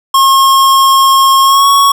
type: tone with pitch glide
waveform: square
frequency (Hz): 1079 to 1111.3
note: C#6 to C#6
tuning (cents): -47 to +4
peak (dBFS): -5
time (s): 0.14-1.92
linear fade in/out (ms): 5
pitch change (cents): +51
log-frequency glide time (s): 1.43-1.67
effects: none